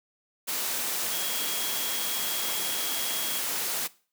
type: tone in noise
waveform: sine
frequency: 3289 Hz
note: G#7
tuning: 18 cents flat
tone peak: -36 dBFS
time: 1.11-3.4 s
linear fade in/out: 20 ms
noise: white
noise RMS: -30 dBFS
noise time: 0.47-3.88 s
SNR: -9 dB
effects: noise-tail reverb RT60 0.4 s tail -20 dB re dry + high-pass 200 Hz 12 dB/octave